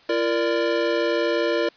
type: chord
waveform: square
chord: Bb major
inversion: second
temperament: equal with one note detuned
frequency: 340.5 / 466.2 / 587.3 Hz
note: F4 / Bb4 / D5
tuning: -44 / 0 / 0 cents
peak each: -25 dBFS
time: 0.09-1.69 s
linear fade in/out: 5 ms
effects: white hiss -53 dBFS RMS until 1.76 s + resampled to 11025 Hz